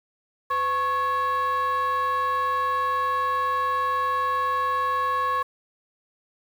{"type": "tone with frequency modulation", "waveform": "sine", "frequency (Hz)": 1100, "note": "C#6", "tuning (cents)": -14, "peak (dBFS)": -19, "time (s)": [0.5, 5.43], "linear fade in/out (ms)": 10, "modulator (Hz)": 593, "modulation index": 0.53, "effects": ["tanh soft clip ceiling -20 dBFS", "8-bit"]}